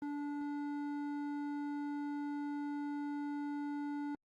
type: tone with hard clipping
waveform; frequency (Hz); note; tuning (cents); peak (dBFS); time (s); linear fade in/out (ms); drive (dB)
sine; 290; D4; -22; -39; 0.02-4.15; 2; 10
effects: Opus 24 kbps